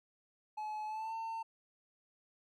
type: tone with pitch glide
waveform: triangle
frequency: 855 to 900.1 Hz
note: A5 to A5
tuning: -50 to +39 cents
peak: -36 dBFS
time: 0.57-1.43 s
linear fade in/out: 10 ms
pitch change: +89 cents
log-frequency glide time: 0.86-1.14 s
effects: none